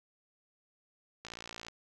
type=click train; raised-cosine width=0.2 ms; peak=-26 dBFS; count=26; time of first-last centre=1.25-1.684 s; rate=57.6 Hz; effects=none